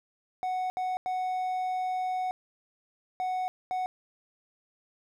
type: tone bursts at uneven times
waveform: triangle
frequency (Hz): 740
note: F#5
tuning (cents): 0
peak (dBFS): -26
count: 5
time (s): 0.43-0.7 / 0.77-0.97 / 1.06-2.31 / 3.2-3.48 / 3.71-3.86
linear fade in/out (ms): 0
effects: none